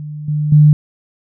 sine tone with level steps, 150 Hz, D3, 37 cents sharp, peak -24 / -14 / -4 dBFS, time 0-0.73 s, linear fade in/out 0 ms, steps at 0.28 / 0.52 s, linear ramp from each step 5 ms, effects none

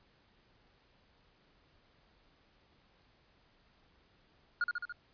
triangle tone with echo, 1429 Hz, F6, 39 cents sharp, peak -26 dBFS, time 4.61-4.64 s, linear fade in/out 2 ms, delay 71 ms, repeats 4, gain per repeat -3 dB, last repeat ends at 4.924 s, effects pink hiss -68 dBFS RMS until 5.13 s + resampled to 11025 Hz

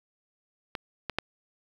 clicks, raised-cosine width 0.3 ms, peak -16 / -15 / -10 dBFS, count 3, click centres 0.752 / 1.097 / 1.186 s, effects 7-bit

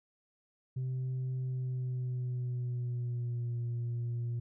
sine tone with pitch glide, 128.9 to 118.89 Hz, C3 to A#2, -26 to +35 cents, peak -30 dBFS, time 0.76-4.4 s, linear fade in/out 10 ms, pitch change -139 cents, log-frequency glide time 1.43-3.59 s, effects tanh soft clip ceiling -31 dBFS

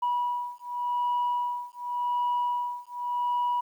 sine beating tone pair, 973 / 973.88 Hz, B5 / B5, -26 / -25 cents, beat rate 0.88 Hz, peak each -28 dBFS, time 0.02-3.61 s, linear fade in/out 10 ms, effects tanh soft clip ceiling -21 dBFS + 10-bit

